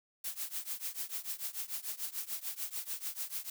blue noise with tremolo, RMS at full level -36 dBFS, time 0.24-3.5 s, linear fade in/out 5 ms, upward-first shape triangle, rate 6.8 Hz, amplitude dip 95%, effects none

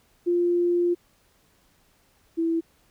sine tone pair in turn, 349.2 / 330.1 Hz, F4 / E4, 0 / +2 cents, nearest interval minor second, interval 98 cents, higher first, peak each -19 / -21 dBFS, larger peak first, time 0.26-0.95 / 2.37-2.61 s, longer first, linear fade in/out 20 ms, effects pink hiss -63 dBFS RMS until 2.9 s

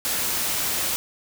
white noise, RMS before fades -25 dBFS, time 0.05-0.96 s, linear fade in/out 0 ms, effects none

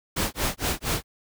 pink noise with tremolo, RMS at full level -24 dBFS, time 0.16-1.04 s, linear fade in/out 10 ms, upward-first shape sine, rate 4.3 Hz, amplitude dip 100%, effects none

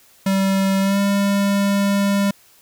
square tone with pitch glide, 193.7 to 199.72 Hz, G3 to G3, -20 to +33 cents, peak -16 dBFS, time 0.26-2.31 s, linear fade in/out 5 ms, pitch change +53 cents, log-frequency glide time 0.8-1 s, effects white hiss -52 dBFS RMS until 2.61 s

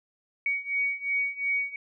sine beating tone pair, 2246 / 2248.8 Hz, C#7 / C#7, +22 / +24 cents, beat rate 2.8 Hz, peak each -30 / -28 dBFS, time 0.46-1.76 s, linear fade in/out 2 ms, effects none

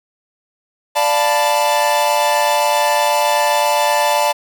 45% pulse chord, B half-diminished seventh, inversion first, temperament equal, 587.3 / 698.5 / 880 / 987.8 Hz, D5 / F5 / A5 / B5, 0 / 0 / 0 / 0 cents, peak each -18 / -22 / -16 / -21 dBFS, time 0.95-4.33 s, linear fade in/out 20 ms, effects none

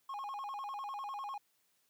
triangle tone with vibrato, 944 Hz, A#5, 22 cents sharp, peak -37 dBFS, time 0.09-1.38 s, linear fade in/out 5 ms, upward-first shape square, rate 10 Hz, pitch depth 240 cents each way, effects white hiss -75 dBFS RMS until 1.89 s + high-pass 100 Hz 12 dB/octave

